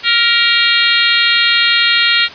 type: harmonic tone with a mistuned harmonic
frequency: 465.7 Hz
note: A#4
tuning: 2 cents flat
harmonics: 3 / 4 / 5 / 6 / 7 / 8 / 9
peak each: -17 / -17 / -17 / -17 / -17 / -17 / -17 dBFS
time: 0.03-2.29 s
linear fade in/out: 50 ms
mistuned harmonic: 4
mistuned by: +30 cents
effects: white hiss -32 dBFS RMS until 2.34 s + resampled to 11025 Hz